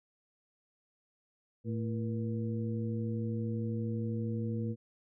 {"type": "harmonic tone with a mistuned harmonic", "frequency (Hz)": 112.5, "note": "A2", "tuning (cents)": 39, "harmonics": [1, 2, 3, 4], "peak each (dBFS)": [-34, -36, -44, -43], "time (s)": [1.64, 4.76], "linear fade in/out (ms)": 50, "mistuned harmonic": 4, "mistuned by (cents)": 93, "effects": []}